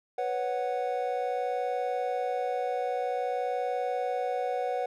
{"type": "chord", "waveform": "triangle", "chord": "B suspended second", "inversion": "none", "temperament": "equal", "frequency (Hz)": [493.9, 554.4, 740], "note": ["B4", "C#5", "F#5"], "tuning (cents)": [0, 0, 0], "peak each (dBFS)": [-30, -33, -29], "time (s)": [0.18, 4.86], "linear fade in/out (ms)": 5, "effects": []}